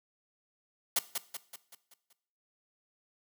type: noise with echo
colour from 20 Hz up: white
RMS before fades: -27 dBFS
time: 0.96-0.99 s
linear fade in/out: 5 ms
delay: 190 ms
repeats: 6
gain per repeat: -6 dB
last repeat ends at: 2.13 s
effects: noise-tail reverb RT60 0.6 s tail -17 dB re dry + high-pass 200 Hz 12 dB/octave